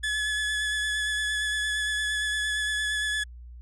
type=tone with vibrato; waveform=30% pulse; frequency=1710 Hz; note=A6; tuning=50 cents flat; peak=-23 dBFS; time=0.03-3.24 s; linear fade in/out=10 ms; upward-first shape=sine; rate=8.7 Hz; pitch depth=18 cents each way; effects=added 60 Hz sine -41 dBFS peak until 3.61 s + resampled to 22050 Hz